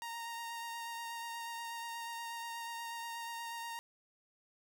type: tone with vibrato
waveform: sawtooth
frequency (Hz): 929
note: A#5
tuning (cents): -6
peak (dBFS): -37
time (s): 0.02-3.79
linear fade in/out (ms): 0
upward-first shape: triangle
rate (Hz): 8.3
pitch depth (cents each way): 17
effects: none